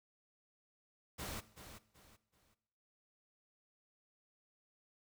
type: noise with echo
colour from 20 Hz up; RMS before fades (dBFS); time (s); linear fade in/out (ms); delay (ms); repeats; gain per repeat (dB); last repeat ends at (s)
pink; -44; 1.18-1.41; 20; 380; 3; -10; 2.55
effects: noise-tail reverb RT60 1.0 s tail -18 dB re dry